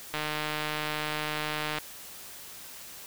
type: click train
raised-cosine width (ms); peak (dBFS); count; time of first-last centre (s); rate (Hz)
0.3; -15; 251; 0.14-1.785; 152
effects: white hiss -45 dBFS RMS until 3.06 s